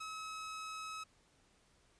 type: tone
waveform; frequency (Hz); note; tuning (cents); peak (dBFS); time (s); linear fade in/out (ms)
sawtooth; 1284; E6; -46; -39; 0-1.04; 10
effects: pink hiss -70 dBFS RMS until 1.99 s + resampled to 22050 Hz